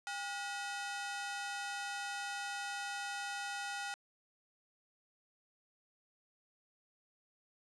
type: ring-modulated tone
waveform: sawtooth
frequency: 1122 Hz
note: C#6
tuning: 21 cents sharp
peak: -32 dBFS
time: 0.07-3.94 s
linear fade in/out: 0 ms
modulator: 316 Hz
effects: resampled to 22050 Hz + 11-bit